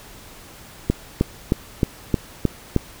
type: click train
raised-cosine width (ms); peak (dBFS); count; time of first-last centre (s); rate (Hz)
3; -3; 7; 0.9-2.763; 3.22
effects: pink hiss -43 dBFS RMS until 3 s